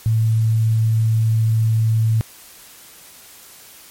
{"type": "tone", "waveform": "sine", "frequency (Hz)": 111.7, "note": "A2", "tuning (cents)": 27, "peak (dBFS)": -13, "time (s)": [0.06, 2.21], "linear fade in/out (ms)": 0, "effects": ["white hiss -43 dBFS RMS until 3.9 s", "MP3 64 kbps"]}